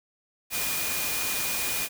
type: tone in noise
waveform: sine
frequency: 2441 Hz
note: D#7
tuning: 34 cents flat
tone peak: -35 dBFS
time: 0.5-1.89 s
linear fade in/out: 50 ms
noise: white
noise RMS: -29 dBFS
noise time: 0.5-1.89 s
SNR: -9 dB
effects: none